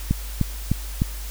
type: click train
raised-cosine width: 5 ms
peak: -6 dBFS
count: 4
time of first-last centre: 0.11-1.019 s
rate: 3.3 Hz
effects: added 50 Hz sine -30 dBFS peak until 1.3 s + white hiss -39 dBFS RMS until 1.3 s